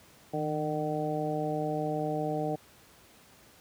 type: harmonic tone with a mistuned harmonic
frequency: 151.9 Hz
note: D#3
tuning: 41 cents flat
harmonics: 1 / 2 / 3 / 4 / 5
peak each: -35 / -35 / -35 / -35 / -35 dBFS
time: 0.33-2.56 s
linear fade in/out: 10 ms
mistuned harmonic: 1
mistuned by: +53 cents
effects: pink hiss -57 dBFS RMS until 3.6 s + high-pass 80 Hz 12 dB/octave